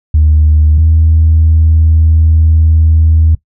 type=tone pair in turn; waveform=sine; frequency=76.6 / 79.79 Hz; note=D#2 / D#2; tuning=-27 / +44 cents; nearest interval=minor second; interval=71 cents; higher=second; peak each=-3 dBFS; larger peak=neither; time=0.14-0.78 / 0.78-3.35 s; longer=second; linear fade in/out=5 ms; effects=noise-tail reverb RT60 0.1 s tail -20 dB re dry + tanh soft clip ceiling 0 dBFS